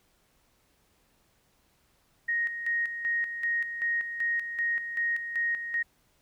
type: tone with tremolo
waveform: sine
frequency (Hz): 1870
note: A#6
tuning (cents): +5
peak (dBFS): -25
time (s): 2.28-5.83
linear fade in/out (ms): 10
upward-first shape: square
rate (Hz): 2.6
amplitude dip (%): 60
effects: pink hiss -68 dBFS RMS until 6.21 s